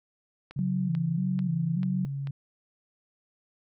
click train, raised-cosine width 0.3 ms, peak -28 dBFS, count 5, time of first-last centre 0.51-2.272 s, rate 2.27 Hz
sine tone, 138.9 Hz, C#3, 4 cents sharp, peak -30 dBFS, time 0.56-2.31 s, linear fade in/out 5 ms
sine tone with vibrato, 175.9 Hz, F3, 13 cents sharp, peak -26 dBFS, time 0.59-2.05 s, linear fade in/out 0 ms, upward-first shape square, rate 1.7 Hz, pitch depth 86 cents each way
effects none

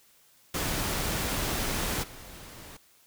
pink noise with level steps, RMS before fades -30 / -46 dBFS, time 0.54-2.77 s, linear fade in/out 5 ms, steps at 2.02 s, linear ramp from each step 20 ms, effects white hiss -61 dBFS RMS until 3.06 s

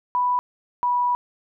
sine tone pair in turn, 987.8 / 978.1 Hz, B5 / B5, 0 / -17 cents, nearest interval unison, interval 17 cents, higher first, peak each -18 dBFS, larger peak neither, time 0.15-0.39 / 0.83-1.15 s, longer second, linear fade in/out 0 ms, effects none

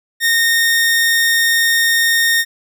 sawtooth tone, 1842 Hz, A#6, 21 cents flat, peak -8 dBFS, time 0.2-2.45 s, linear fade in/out 50 ms, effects none

